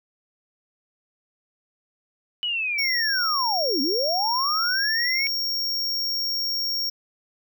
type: linear two-way sweep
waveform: sine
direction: down then up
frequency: 2981 to 250 to 2245 Hz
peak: -23 dBFS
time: 2.43-5.27 s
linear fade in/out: 0 ms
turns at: 3.81 s
type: tone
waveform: square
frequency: 5540 Hz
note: F8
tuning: 15 cents flat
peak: -24 dBFS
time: 2.78-6.9 s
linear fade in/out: 10 ms
effects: none